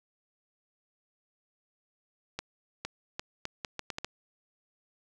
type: accelerating click train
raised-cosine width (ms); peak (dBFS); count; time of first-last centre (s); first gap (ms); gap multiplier
0.2; -17; 9; 2.39-4.046; 460; 0.75
effects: none